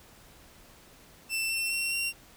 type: tone with pitch steps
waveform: sawtooth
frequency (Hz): 2672 / 2698 / 2725 / 2752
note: E7 / E7 / F7 / F7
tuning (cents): +23 / +40 / -43 / -26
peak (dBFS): -25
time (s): 1.29-2.13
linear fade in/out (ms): 50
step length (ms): 210
effects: pink hiss -55 dBFS RMS until 2.36 s